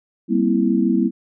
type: chord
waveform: sine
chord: C dominant seventh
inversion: second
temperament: equal with one note detuned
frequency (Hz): 196 / 236.1 / 261.6 / 329.6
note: G3 / Bb3 / C4 / E4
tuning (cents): 0 / +22 / 0 / 0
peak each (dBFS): -20 / -19 / -22 / -20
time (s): 0.28-1.11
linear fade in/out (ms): 50
effects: none